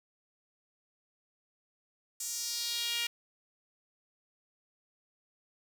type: tone with high-pass filter sweep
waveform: sawtooth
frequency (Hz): 471.2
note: A#4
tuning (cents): +19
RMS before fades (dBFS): -35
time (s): 2.2-3.07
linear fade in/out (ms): 5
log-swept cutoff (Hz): 7300 to 2600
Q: 2.4
effects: none